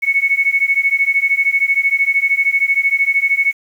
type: beating tone pair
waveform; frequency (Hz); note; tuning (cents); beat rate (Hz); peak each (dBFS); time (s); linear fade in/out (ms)
sine; 2204 / 2217; C#7 / C#7; -11 / 0; 13; -15; 0.02-3.53; 20
effects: 7-bit